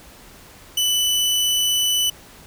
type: tone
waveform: sawtooth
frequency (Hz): 2984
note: F#7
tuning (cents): +14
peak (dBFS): -14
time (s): 0.77-2.1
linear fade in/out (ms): 5
effects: pink hiss -45 dBFS RMS until 2.46 s